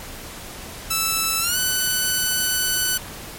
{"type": "tone with pitch glide", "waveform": "5% pulse", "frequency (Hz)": [1318.5, 1497.2], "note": ["E6", "F#6"], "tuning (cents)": [0, 20], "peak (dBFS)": -8, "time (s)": [0.9, 2.98], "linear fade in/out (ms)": 10, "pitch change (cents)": 220, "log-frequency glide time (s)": [1.4, 1.57], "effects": ["pink hiss -36 dBFS RMS until 3.38 s", "MP3 64 kbps"]}